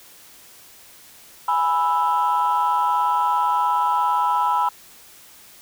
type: chord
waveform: sine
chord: E major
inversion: first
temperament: equal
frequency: 830.6 / 987.8 / 1318.5 Hz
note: G#5 / B5 / E6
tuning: 0 / 0 / 0 cents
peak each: -22 / -18 / -23 dBFS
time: 1.48-4.69 s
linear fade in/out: 5 ms
effects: tanh soft clip ceiling -11 dBFS + white hiss -47 dBFS RMS until 5.61 s